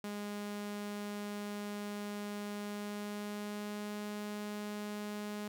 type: tone with pitch glide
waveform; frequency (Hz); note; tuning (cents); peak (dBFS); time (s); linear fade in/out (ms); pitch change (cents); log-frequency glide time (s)
sawtooth; 206 to 208.2; G#3 to G#3; -14 to +5; -35; 0.04-5.48; 2; +19; 2.54-3.98
effects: 11-bit